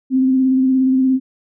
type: tone with vibrato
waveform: sine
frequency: 261.3 Hz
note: C4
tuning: 2 cents flat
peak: -11 dBFS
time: 0.1-1.2 s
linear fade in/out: 50 ms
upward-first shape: square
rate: 17 Hz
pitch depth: 18 cents each way
effects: none